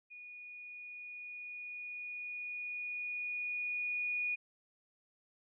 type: tone with level ramp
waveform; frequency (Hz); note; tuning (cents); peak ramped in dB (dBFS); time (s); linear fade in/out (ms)
sine; 2456; D#7; -23; -48 to -32; 0.1-4.36; 20
effects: none